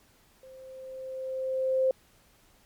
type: tone with level ramp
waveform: sine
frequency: 523.3 Hz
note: C5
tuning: in tune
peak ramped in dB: -47 to -20 dBFS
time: 0.43-1.91 s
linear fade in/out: 2 ms
effects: pink hiss -62 dBFS RMS until 2.65 s + MP3 96 kbps